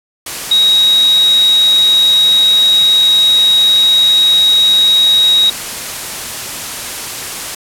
sine tone in noise, 3801 Hz, A#7, 33 cents sharp, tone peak -6 dBFS, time 0.51-5.5 s, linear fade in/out 5 ms, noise white, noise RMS -22 dBFS, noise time 0.26-7.55 s, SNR +13 dB, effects low-pass 12000 Hz 12 dB/octave

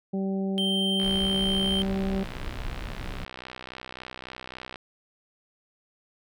harmonic tone, 193.3 Hz, G3, 24 cents flat, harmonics 1 / 2 / 3 / 4, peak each -26 / -33 / -39 / -43 dBFS, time 0.13-2.24 s, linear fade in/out 10 ms
triangle tone, 3136 Hz, G7, in tune, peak -24 dBFS, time 0.58-1.82 s, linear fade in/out 0 ms
click train, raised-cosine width 0.3 ms, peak -22 dBFS, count 240, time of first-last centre 1-4.758 s, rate 63.6 Hz
brown noise, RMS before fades -35 dBFS, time 1.03-3.25 s, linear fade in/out 5 ms
effects none

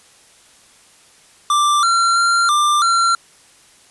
square tone with pitch steps, 1178 / 1368 / 1381 / 1188 / 1367 Hz, D6 / F6 / F6 / D6 / F6, +5 / -36 / -20 / +20 / -37 cents, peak -13 dBFS, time 1.5-3.15 s, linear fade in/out 2 ms, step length 330 ms, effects white hiss -49 dBFS RMS until 3.9 s + resampled to 24000 Hz

